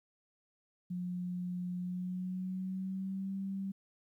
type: tone with pitch glide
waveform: sine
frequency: 179.1 to 194.19 Hz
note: F3 to G3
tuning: +44 to -16 cents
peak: -35 dBFS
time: 0.9-3.72 s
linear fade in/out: 10 ms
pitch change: +140 cents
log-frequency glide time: 1.78-3.35 s
effects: 12-bit